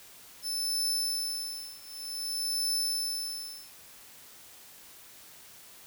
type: tone with tremolo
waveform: sawtooth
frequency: 5274 Hz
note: E8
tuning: in tune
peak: -24 dBFS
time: 0.42-3.71 s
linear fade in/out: 50 ms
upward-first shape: triangle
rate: 0.54 Hz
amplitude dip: 95%
effects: white hiss -52 dBFS RMS until 5.86 s